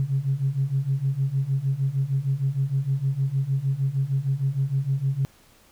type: beating tone pair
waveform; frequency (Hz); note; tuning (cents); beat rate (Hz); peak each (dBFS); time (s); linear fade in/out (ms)
sine; 132.4 / 138.9; C3 / C#3; +21 / +4; 6.5; -25 / -23; 0-5.25; 0
effects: tanh soft clip ceiling -14 dBFS + pink hiss -56 dBFS RMS until 5.71 s